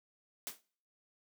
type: noise with exponential decay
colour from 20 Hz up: white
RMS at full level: -37 dBFS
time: 0.47-0.61 s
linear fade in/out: 0 ms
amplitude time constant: 30 ms
effects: noise-tail reverb RT60 0.5 s tail -23 dB re dry + high-pass 200 Hz 12 dB/octave